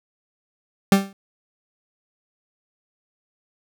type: tone with exponential decay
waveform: 40% pulse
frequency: 196 Hz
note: G3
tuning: in tune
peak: -7 dBFS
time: 0.92-1.13 s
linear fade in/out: 2 ms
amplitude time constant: 45 ms
effects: none